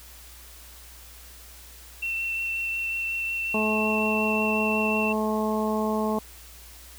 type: tone with vibrato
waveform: sine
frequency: 2700 Hz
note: E7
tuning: 41 cents sharp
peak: -26 dBFS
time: 2.02-5.13 s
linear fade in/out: 10 ms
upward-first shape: triangle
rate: 5.5 Hz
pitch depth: 14 cents each way
type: harmonic tone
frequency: 215.9 Hz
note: A3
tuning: 33 cents flat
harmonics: 1 / 2 / 3 / 4 / 5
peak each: -26 / -29 / -31 / -32 / -33 dBFS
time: 3.54-6.19 s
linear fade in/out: 5 ms
effects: added 60 Hz sine -48 dBFS peak until 6.98 s + white hiss -48 dBFS RMS until 6.98 s